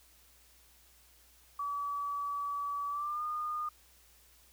sine tone with pitch glide, 1145 to 1220.1 Hz, D6 to D#6, -44 to -34 cents, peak -33 dBFS, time 1.59-3.69 s, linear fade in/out 5 ms, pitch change +110 cents, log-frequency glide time 2.89-3.23 s, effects added 60 Hz sine -66 dBFS peak until 4.52 s + white hiss -63 dBFS RMS until 4.52 s

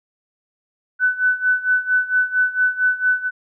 sine tone with tremolo, 1500 Hz, F#6, 23 cents sharp, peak -12 dBFS, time 0.99-3.31 s, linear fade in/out 50 ms, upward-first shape sine, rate 4.4 Hz, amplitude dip 85%, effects none

